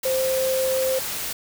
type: tone in noise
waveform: sine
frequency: 523.3 Hz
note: C5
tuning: in tune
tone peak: -20 dBFS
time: 0.05-0.99 s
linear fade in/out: 5 ms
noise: white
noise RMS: -29 dBFS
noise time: 0.03-1.33 s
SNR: +6 dB
effects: none